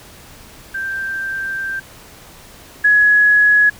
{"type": "tone pair in turn", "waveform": "sine", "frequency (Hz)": [1573, 1681.6], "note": ["G6", "G#6"], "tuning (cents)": [6, 21], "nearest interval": "minor second", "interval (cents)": 115, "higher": "second", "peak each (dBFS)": [-20, -8], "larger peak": "second", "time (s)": [[0.74, 1.8], [2.84, 3.7]], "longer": "first", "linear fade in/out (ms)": 10, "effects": ["pink hiss -41 dBFS RMS until 3.79 s"]}